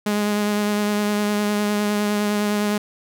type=tone with vibrato; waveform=sawtooth; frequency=207.7 Hz; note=G#3; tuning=in tune; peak=-15 dBFS; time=0.06-2.78 s; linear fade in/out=5 ms; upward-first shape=sine; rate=9.8 Hz; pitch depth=15 cents each way; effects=none